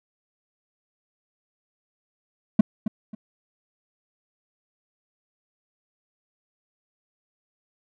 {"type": "tone with echo", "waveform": "triangle", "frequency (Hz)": 214.7, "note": "A3", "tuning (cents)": -42, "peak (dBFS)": -7, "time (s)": [2.59, 2.61], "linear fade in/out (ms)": 5, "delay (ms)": 270, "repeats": 2, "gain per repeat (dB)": -12, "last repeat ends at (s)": 3.15, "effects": []}